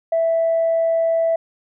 sine tone, 659.3 Hz, E5, in tune, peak -14 dBFS, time 0.12-1.36 s, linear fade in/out 5 ms, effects tanh soft clip ceiling -11 dBFS

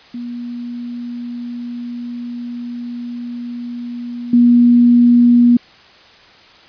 sine tone with level steps, 240.5 Hz, B3, 46 cents flat, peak -23 / -6 dBFS, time 0.14-5.57 s, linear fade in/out 5 ms, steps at 4.33 s, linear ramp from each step 5 ms, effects white hiss -44 dBFS RMS until 6.68 s + resampled to 11025 Hz

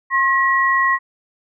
sine tone pair together, 1072.5 / 1911 Hz, C6 / A#6, +42 / +43 cents, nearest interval minor seventh, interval 1001 cents, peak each -16 dBFS, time 0.1-0.99 s, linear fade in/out 50 ms, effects none

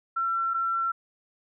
sine tone pair in turn, 1352 / 1352 Hz, E6 / E6, +43 / +43 cents, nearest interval unison, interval 0 cents, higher neither, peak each -24 dBFS, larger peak neither, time 0.16-0.54 / 0.54-0.92 s, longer neither, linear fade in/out 10 ms, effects none

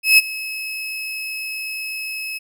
35% pulse tone with ADSR envelope, 2579 Hz, E7, 39 cents flat, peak -5 dBFS, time 0.03-2.39 s, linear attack 150 ms, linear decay 26 ms, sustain -19 dB, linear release 20 ms, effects none

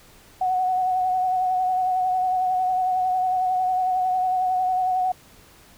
sine tone with vibrato, 740 Hz, F#5, in tune, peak -19 dBFS, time 0.41-5.12 s, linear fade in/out 5 ms, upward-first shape sine, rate 11 Hz, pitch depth 26 cents each way, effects pink hiss -51 dBFS RMS until 5.77 s

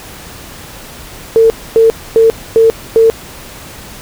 sine tone bursts, 451.1 Hz, A4, 43 cents sharp, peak -3 dBFS, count 5, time 1.36-3.1 s, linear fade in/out 0 ms, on 140 ms, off 260 ms, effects pink hiss -31 dBFS RMS until 4.01 s

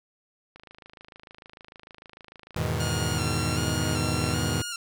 click train, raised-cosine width 0.3 ms, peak -30 dBFS, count 61, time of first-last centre 0.56-2.807 s, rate 26.7 Hz
sawtooth chord, E major seventh, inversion none, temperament equal, 82.41 / 103.83 / 123.47 / 155.56 Hz, E2 / G#2 / B2 / D#3, 0 / 0 / 0 / 0 cents, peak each -27 dBFS, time 2.56-4.62 s, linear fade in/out 5 ms
10% pulse tone with vibrato, 1396.9 Hz, F6, in tune, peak -23 dBFS, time 2.8-4.76 s, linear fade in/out 2 ms, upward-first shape square, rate 1.3 Hz, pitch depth 38 cents each way
effects none

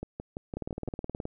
two click trains, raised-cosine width 2 ms, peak -22 / -21 dBFS, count 6 / 14, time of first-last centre 0.03-0.877 / 0.57-1.254 s, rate 5.9 / 19 Hz, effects none

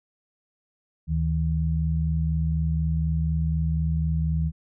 sine tone pair together, 75.13 / 159.2 Hz, D2 / D#3, +40 / +40 cents, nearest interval octave + minor second, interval 1300 cents, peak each -24 dBFS, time 1.07-4.52 s, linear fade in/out 50 ms, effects none

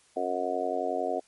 harmonic tone, 91 Hz, F#2, 28 cents flat, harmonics 3 / 4 / 5 / 6 / 7 / 8, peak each -37 / -36 / -34 / -37 / -32 / -32 dBFS, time 0.16-1.2 s, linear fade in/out 10 ms, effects white hiss -62 dBFS RMS until 1.27 s + MP3 48 kbps

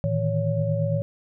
sine tone cluster, 111.6 / 151.3 / 160.2 / 561 Hz, A2 / D#3 / E3 / C#5, +25 / -48 / -49 / +21 cents, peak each -25 / -30 / -26 / -27 dBFS, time 0.04-1.02 s, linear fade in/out 0 ms, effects none

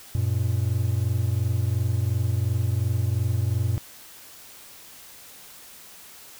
triangle tone pair together, 93.72 / 116.54 Hz, F#2 / A#2, +23 / 0 cents, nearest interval major third, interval 377 cents, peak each -22 dBFS, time 0.15-3.78 s, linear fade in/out 0 ms, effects white hiss -46 dBFS RMS until 6.39 s

